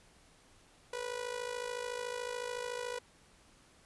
sawtooth tone with amplitude modulation, 490.1 Hz, B4, 13 cents flat, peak -30 dBFS, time 0.93-2.99 s, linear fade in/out 5 ms, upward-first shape sine, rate 53.8 Hz, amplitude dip 75%, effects pink hiss -63 dBFS RMS until 3.85 s + resampled to 24000 Hz

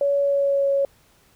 sine tone with pitch glide, 564 to 554.6 Hz, C#5 to C#5, +30 to +1 cents, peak -17 dBFS, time 0.01-0.85 s, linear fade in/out 2 ms, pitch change -29 cents, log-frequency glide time 0.18-0.69 s, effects pink hiss -58 dBFS RMS until 1.35 s

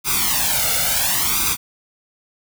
white noise with flanger, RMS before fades -19 dBFS, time 0.04-1.57 s, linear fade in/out 50 ms, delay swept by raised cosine 0.82 to 1.42 ms, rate 0.71 Hz, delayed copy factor +0.9, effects none

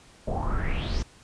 brown noise with low-pass filter sweep, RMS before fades -27 dBFS, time 0.27-1.03 s, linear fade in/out 10 ms, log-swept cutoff 580 to 6200 Hz, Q 5.8, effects pink hiss -54 dBFS RMS until 1.23 s + resampled to 22050 Hz

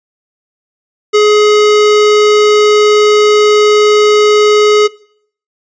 square tone, 420.6 Hz, G#4, 22 cents sharp, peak -5 dBFS, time 1.13-4.88 s, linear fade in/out 20 ms, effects noise-tail reverb RT60 0.6 s tail -21 dB re dry + resampled to 16000 Hz

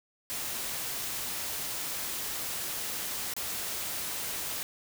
white noise with dropouts, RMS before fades -35 dBFS, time 0.3-4.63 s, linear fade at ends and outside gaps 0 ms, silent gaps 3.337-3.365 s, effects none

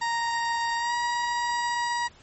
30% pulse tone with pitch glide, 932.3 to 956.3 Hz, A#5 to A#5, 0 to +44 cents, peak -22 dBFS, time 0.01-2.08 s, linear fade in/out 10 ms, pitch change +44 cents, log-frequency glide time 0.77-0.93 s, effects pink hiss -54 dBFS RMS until 2.22 s + MP3 32 kbps

